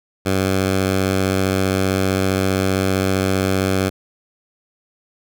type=tone; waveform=10% pulse; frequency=95.3 Hz; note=G2; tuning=48 cents flat; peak=-8 dBFS; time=0.25-3.9 s; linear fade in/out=20 ms; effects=none